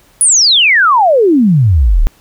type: exponential sweep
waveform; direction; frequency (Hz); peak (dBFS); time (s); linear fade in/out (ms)
sine; down; 10310 to 30.91; -5; 0.21-2.07; 0
effects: pink hiss -48 dBFS RMS until 2.2 s